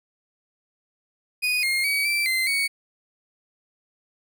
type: tone with pitch steps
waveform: 35% pulse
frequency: 2480 / 2132 / 2267 / 2337 / 2072 / 2233 Hz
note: D#7 / C7 / C#7 / D7 / C7 / C#7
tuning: -6 / +32 / +38 / -9 / -17 / +12 cents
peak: -19 dBFS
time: 1.42-2.68 s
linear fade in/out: 20 ms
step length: 210 ms
effects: none